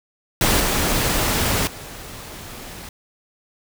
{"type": "noise with level steps", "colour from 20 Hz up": "pink", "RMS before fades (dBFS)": [-17, -20, -36], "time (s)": [0.41, 2.89], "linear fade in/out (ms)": 2, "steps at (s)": [0.6, 1.67], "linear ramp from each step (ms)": 2, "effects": []}